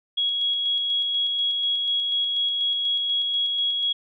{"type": "tone with tremolo", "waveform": "sine", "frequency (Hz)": 3322, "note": "G#7", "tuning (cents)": 0, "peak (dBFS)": -20, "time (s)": [0.17, 3.93], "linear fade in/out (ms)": 10, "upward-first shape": "square", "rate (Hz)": 4.1, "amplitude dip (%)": 25, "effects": []}